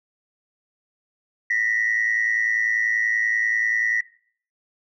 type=tone pair together; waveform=sine; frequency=1854.7 / 1965 Hz; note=A#6 / B6; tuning=-9 / -9 cents; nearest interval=minor second; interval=100 cents; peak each=-22 / -20 dBFS; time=1.5-4.01 s; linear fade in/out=5 ms; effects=noise-tail reverb RT60 0.5 s tail -18 dB re dry + tanh soft clip ceiling -13 dBFS